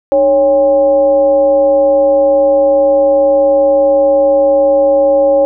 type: tone with frequency modulation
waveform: sine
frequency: 554.4 Hz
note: C#5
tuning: in tune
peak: -6 dBFS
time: 0.12-5.45 s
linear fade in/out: 0 ms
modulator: 251 Hz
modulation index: 0.45
effects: none